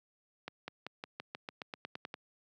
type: accelerating click train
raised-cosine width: 0.3 ms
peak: -24 dBFS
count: 13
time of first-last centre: 0.48-2.141 s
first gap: 200 ms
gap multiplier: 0.93
effects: high-pass 150 Hz 12 dB/octave